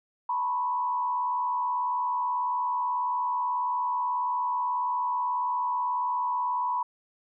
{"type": "tone with frequency modulation", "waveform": "sine", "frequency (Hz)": 985, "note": "B5", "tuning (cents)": -5, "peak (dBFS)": -25, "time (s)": [0.29, 6.83], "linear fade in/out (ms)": 5, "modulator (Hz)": 78.3, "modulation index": 0.71, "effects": []}